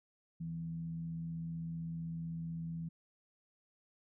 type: tone with frequency modulation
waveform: sine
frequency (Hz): 164.81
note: E3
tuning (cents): 0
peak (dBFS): -38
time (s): 0.4-2.89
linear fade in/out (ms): 10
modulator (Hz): 84.2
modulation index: 0.26
effects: none